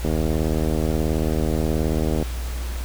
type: click train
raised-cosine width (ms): 2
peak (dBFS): -10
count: 172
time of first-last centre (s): 0.05-2.226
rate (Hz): 78.6
effects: added 60 Hz sine -25 dBFS peak until 2.84 s + pink hiss -37 dBFS RMS until 2.84 s